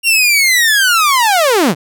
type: linear sweep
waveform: sawtooth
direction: down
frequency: 2794 to 126.9 Hz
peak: -5 dBFS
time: 0.03-1.75 s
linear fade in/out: 50 ms
effects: none